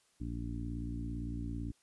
harmonic tone with a mistuned harmonic, 57.9 Hz, A#1, 11 cents flat, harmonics 1 / 2 / 3 / 4 / 5 / 6, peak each -40 / -42 / -48 / -45 / -43 / -56 dBFS, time 0.2-1.72 s, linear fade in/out 10 ms, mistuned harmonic 1, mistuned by -17 cents, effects white hiss -71 dBFS RMS until 1.82 s + resampled to 24000 Hz

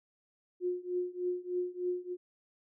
sine tone with tremolo, 359 Hz, F4, 48 cents sharp, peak -28 dBFS, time 0.6-2.17 s, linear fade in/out 50 ms, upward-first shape triangle, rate 3.3 Hz, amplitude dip 95%, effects none

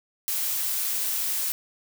blue noise with amplitude modulation, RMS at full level -26 dBFS, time 0.28-1.52 s, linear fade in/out 0 ms, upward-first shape sine, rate 203 Hz, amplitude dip 25%, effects none

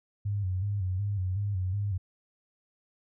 sine tone with vibrato, 97 Hz, G2, 18 cents flat, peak -27 dBFS, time 0.25-1.98 s, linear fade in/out 10 ms, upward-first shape square, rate 2.7 Hz, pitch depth 84 cents each way, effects none

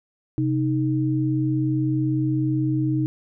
sine tone pair together, 130.81 / 311.1 Hz, C3 / D#4, 0 / 0 cents, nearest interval octave + minor third, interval 1500 cents, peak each -22 dBFS, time 0.38-3.06 s, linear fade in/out 0 ms, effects none

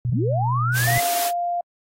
sine tone with vibrato, 121.4 Hz, B2, 29 cents flat, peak -20 dBFS, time 0.05-0.98 s, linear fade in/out 0 ms, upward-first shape sine, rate 4.7 Hz, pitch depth 34 cents each way
sine linear sweep, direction up, 76.9 to 2068 Hz, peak -22 dBFS, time 0.09-1 s, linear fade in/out 5 ms
white high-pass noise, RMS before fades -26 dBFS, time 0.73-1.32 s, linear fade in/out 50 ms, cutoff 250 Hz, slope 96 dB/octave
sine tone, 698.5 Hz, F5, in tune, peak -21 dBFS, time 0.87-1.61 s, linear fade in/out 5 ms
effects AAC 48 kbps

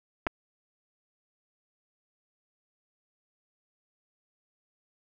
clicks, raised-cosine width 0.5 ms, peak -14 dBFS, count 2, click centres 0.267 / 0.27 s, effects none

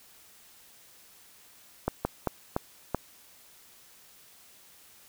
slowing click train, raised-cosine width 1 ms, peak -12 dBFS, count 5, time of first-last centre 1.88-2.947 s, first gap 170 ms, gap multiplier 1.31, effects white hiss -56 dBFS RMS until 5.08 s

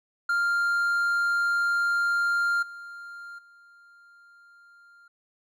triangle tone with level steps, 1396.9 Hz, F6, in tune, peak -20 / -37 / -50 dBFS, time 0.29-5.08 s, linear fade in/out 5 ms, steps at 2.62 / 3.38 s, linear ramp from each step 10 ms, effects none

